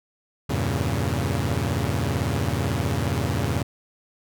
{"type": "chord", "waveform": "sawtooth", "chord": "E diminished seventh", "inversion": "none", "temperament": "equal", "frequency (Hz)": [82.41, 98, 116.54, 138.59], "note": ["E2", "G2", "Bb2", "Db3"], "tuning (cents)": [0, 0, 0, 0], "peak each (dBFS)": -24, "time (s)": [0.49, 3.63], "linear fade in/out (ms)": 10, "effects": []}